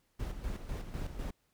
brown noise with tremolo, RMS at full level -37 dBFS, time 0.19-1.31 s, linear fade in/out 10 ms, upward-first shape square, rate 4 Hz, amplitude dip 55%, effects pink hiss -75 dBFS RMS until 1.53 s

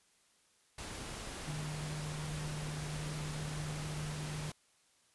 sine tone in noise, 151.4 Hz, D#3, 47 cents flat, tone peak -39 dBFS, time 1.47-4.5 s, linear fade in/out 5 ms, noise pink, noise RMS -44 dBFS, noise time 0.78-4.52 s, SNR +2 dB, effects white hiss -70 dBFS RMS until 5.14 s + resampled to 24000 Hz

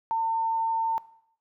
sine tone, 903 Hz, A5, 45 cents sharp, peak -23 dBFS, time 0.11-0.98 s, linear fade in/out 0 ms, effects noise-tail reverb RT60 0.7 s tail -19 dB re dry

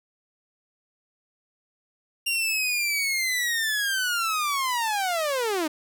sawtooth linear sweep, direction down, 2793 to 293.7 Hz, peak -20 dBFS, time 2.26-5.68 s, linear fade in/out 10 ms, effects none

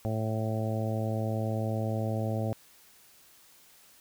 harmonic tone, 110 Hz, A2, in tune, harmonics 1 / 2 / 3 / 4 / 5 / 6 / 7, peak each -30 / -35 / -40 / -41 / -37 / -39 / -42 dBFS, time 0.05-2.53 s, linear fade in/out 0 ms, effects white hiss -58 dBFS RMS until 4 s

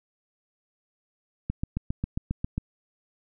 click train, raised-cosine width 5 ms, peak -15 dBFS, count 9, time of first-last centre 1.5-2.58 s, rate 7.41 Hz, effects none

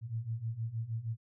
sine beating tone pair, 110 / 116.4 Hz, A2 / A#2, 0 / -2 cents, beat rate 6.4 Hz, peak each -39 / -36 dBFS, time 0.01-1.17 s, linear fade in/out 50 ms, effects none

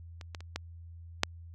clicks, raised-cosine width 0.2 ms, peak -28 / -22 / -30 / -16 / -6 dBFS, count 5, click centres 0.212 / 0.348 / 0.406 / 0.56 / 1.234 s, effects added 84 Hz sine -45 dBFS peak until 1.54 s

